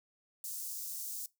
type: high-pass noise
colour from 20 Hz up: white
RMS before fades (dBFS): -41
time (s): 0.44-1.26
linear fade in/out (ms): 2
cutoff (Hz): 5600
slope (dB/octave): 24
effects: noise-tail reverb RT60 0.2 s tail -21 dB re dry